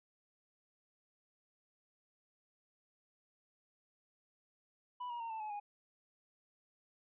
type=tone with pitch steps; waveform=triangle; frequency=987.8 / 952.5 / 918.5 / 885.6 / 854 / 823.5 Hz; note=B5 / A#5 / A#5 / A5 / G#5 / G#5; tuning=0 / +37 / -26 / +11 / +48 / -15 cents; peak=-38 dBFS; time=5-5.6 s; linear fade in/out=10 ms; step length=100 ms; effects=resampled to 8000 Hz